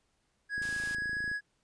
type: tone with pitch glide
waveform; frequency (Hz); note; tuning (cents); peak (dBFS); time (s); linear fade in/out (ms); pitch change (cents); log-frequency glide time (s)
triangle; 1661.2 to 1671.8; G#6 to G#6; 0 to +11; -30; 0.49-1.41; 50; +11; 0.67-1.26
type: click train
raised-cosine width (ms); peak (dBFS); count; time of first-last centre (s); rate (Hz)
3; -34; 21; 0.58-1.315; 27.2
type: noise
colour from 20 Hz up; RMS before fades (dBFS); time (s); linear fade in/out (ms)
white; -44; 0.62-0.95; 2
effects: pink hiss -75 dBFS RMS until 1.63 s + resampled to 22050 Hz